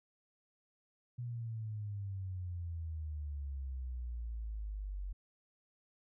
sine exponential sweep, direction down, 122.8 to 46.25 Hz, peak -38 dBFS, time 1.18-5.13 s, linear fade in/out 10 ms, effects none

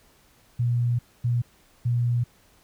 sine tone bursts at uneven times, 120.3 Hz, B2, 45 cents flat, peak -20 dBFS, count 3, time 0.59-0.99 / 1.24-1.42 / 1.85-2.24 s, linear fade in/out 10 ms, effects pink hiss -59 dBFS RMS until 2.63 s

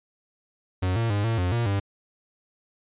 45% pulse tone with pitch steps, 92 / 114.9 / 102.2 / 113.8 / 89.9 / 117.8 / 99.5 Hz, F#2 / A#2 / G#2 / A#2 / F#2 / A#2 / G2, -9 / -25 / -27 / -41 / -49 / +19 / +26 cents, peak -22 dBFS, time 0.82-1.8 s, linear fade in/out 10 ms, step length 140 ms, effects resampled to 8000 Hz

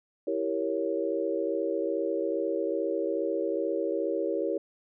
sine chord, E diminished seventh, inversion none, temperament equal, 329.6 / 392 / 466.2 / 554.4 Hz, E4 / G4 / Bb4 / Db5, 0 / 0 / 0 / 0 cents, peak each -32 dBFS, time 0.27-4.58 s, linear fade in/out 5 ms, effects none

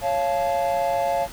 triangle chord, Db augmented, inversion none, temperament just, 554.4 / 693 / 866.2 Hz, Db5 / F5 / A5, 0 / -14 / -27 cents, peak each -23 / -21 / -25 dBFS, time 0.01-1.28 s, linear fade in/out 50 ms, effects pink hiss -40 dBFS RMS until 1.32 s

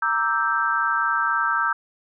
sine chord, E half-diminished seventh, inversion second, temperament equal, 932.3 / 1174.7 / 1318.5 / 1568 Hz, Bb5 / D6 / E6 / G6, 0 / 0 / 0 / 0 cents, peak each -27 / -28 / -23 / -23 dBFS, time 0.02-1.73 s, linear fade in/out 5 ms, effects none

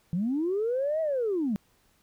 sine linear two-way sweep, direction up then down, 160 to 652 to 189.4 Hz, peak -24 dBFS, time 0.13-1.56 s, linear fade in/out 0 ms, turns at 1.01 s, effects tanh soft clip ceiling -20 dBFS + pink hiss -66 dBFS RMS until 2.02 s

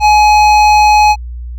sine tone with hard clipping, 843 Hz, G#5, 26 cents sharp, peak -6 dBFS, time 0-1.16 s, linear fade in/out 50 ms, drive 12 dB, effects added 60 Hz sine -21 dBFS peak until 1.58 s

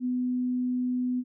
sine tone, 250 Hz, B3, 21 cents sharp, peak -25 dBFS, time 0-1.24 s, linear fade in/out 50 ms, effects none

